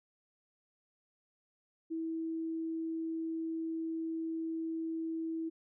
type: tone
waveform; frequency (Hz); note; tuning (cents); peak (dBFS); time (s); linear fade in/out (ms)
sine; 325.2; E4; -23; -34; 1.9-5.5; 20
effects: none